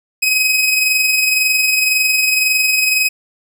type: tone with amplitude modulation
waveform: sawtooth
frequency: 2531 Hz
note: D#7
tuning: 29 cents sharp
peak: -7 dBFS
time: 0.22-3.09 s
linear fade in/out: 10 ms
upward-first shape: sine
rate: 21.9 Hz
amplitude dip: 40%
effects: none